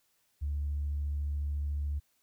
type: tone with vibrato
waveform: sine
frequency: 72.5 Hz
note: D2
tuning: 22 cents flat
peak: -29 dBFS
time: 0.41-2 s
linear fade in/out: 20 ms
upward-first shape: triangle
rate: 14 Hz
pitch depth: 11 cents each way
effects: tanh soft clip ceiling -26 dBFS + white hiss -73 dBFS RMS until 2.22 s